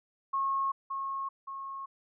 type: tone with echo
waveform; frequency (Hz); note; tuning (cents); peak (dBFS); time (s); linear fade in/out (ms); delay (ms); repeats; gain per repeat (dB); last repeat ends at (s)
sine; 1088; C#6; -33; -27; 0.33-0.72; 10; 570; 2; -5; 1.86
effects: none